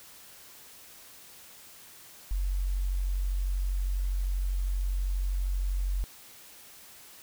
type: tone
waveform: sine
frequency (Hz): 46.27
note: F#1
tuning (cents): +1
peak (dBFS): -26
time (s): 2.31-6.04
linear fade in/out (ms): 0
effects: white hiss -51 dBFS RMS until 7.22 s